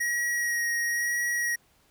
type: tone with vibrato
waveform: square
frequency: 1896 Hz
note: A#6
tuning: 29 cents sharp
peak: -26 dBFS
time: 0-1.56 s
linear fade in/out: 10 ms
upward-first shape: sine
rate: 1 Hz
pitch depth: 15 cents each way
effects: pink hiss -64 dBFS RMS until 1.9 s